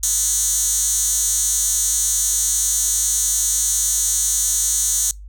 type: tone with high-pass filter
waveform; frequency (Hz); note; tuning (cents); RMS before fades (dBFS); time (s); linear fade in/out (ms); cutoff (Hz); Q
10% pulse; 250.1; B3; +22; -19; 0.03-5.11; 2; 7200; 5.7
effects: noise-tail reverb RT60 0.2 s tail -25 dB re dry + added 50 Hz sine -34 dBFS peak until 5.28 s